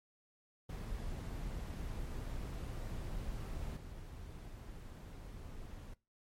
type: noise with level steps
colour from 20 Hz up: brown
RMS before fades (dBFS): -42 / -48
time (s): 0.69-5.94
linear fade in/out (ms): 5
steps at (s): 3.76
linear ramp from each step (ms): 10
effects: noise-tail reverb RT60 0.3 s tail -22 dB re dry + MP3 64 kbps